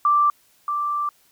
sine tone pair in turn, 1174.7 / 1174.7 Hz, D6 / D6, 0 / 0 cents, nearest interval unison, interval 0 cents, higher neither, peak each -14 / -21 dBFS, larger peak first, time 0.05-0.3 / 0.68-1.09 s, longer second, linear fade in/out 2 ms, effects white hiss -59 dBFS RMS until 1.31 s

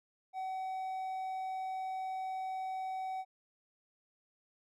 triangle tone, 756 Hz, F#5, 37 cents sharp, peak -34 dBFS, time 0.33-3.25 s, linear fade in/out 50 ms, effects none

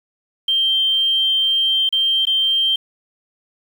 sine tone with dropouts, 3149 Hz, G7, 7 cents sharp, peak -14 dBFS, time 0.48-2.76 s, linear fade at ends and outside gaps 5 ms, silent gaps 1.891-1.925 / 2.254-2.269 s, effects 7-bit

